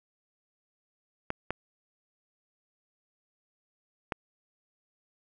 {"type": "clicks", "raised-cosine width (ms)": 0.5, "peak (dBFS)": -15, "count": 3, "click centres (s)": [1.304, 1.506, 4.122], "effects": []}